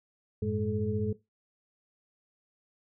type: tone cluster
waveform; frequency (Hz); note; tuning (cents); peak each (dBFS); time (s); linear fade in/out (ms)
sine; 94.5 / 109.3 / 208.5 / 430.6; F#2 / A2 / G#3 / A4; +37 / -11 / +7 / -37; -34 / -34 / -33 / -33; 0.42-1.13; 5
effects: noise-tail reverb RT60 0.2 s tail -17 dB re dry